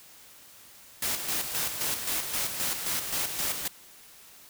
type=noise with tremolo; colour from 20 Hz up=white; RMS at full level=-29 dBFS; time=1.02-3.68 s; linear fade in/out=5 ms; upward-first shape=square; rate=3.8 Hz; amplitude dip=50%; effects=white hiss -52 dBFS RMS until 4.49 s